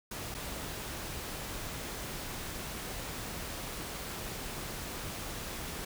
pink noise with dropouts, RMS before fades -40 dBFS, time 0.11-5.85 s, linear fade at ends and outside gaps 5 ms, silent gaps 0.343-0.347 s, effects none

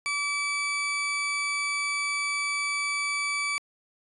40% pulse tone pair together, 1152 / 2304 Hz, D6 / D7, -34 / -34 cents, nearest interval octave, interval 1200 cents, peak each -33 / -27 dBFS, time 0.06-3.58 s, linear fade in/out 0 ms, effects resampled to 24000 Hz

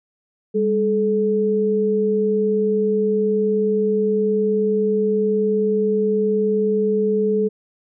sine tone pair together, 200.8 / 430.5 Hz, G3 / A4, +42 / -38 cents, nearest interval octave + minor second, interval 1320 cents, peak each -21 / -17 dBFS, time 0.54-7.49 s, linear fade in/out 20 ms, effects none

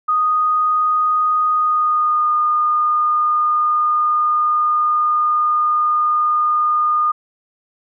sine tone with pitch glide, 1241 to 1220.4 Hz, D#6 to D#6, -5 to -34 cents, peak -13 dBFS, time 0.08-7.12 s, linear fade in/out 10 ms, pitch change -29 cents, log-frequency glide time 1.53-2.33 s, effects none

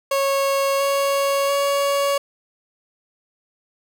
30% pulse tone with pitch steps, 550 / 555.7 / 561.6 Hz, C#5 / C#5 / C#5, -14 / +4 / +22 cents, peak -15 dBFS, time 0.11-2.18 s, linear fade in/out 5 ms, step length 690 ms, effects none

